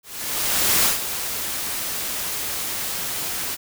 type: noise with ADSR envelope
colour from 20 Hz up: white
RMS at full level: -17 dBFS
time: 0.03-3.57 s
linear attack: 810 ms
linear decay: 140 ms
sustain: -10 dB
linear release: 34 ms
effects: none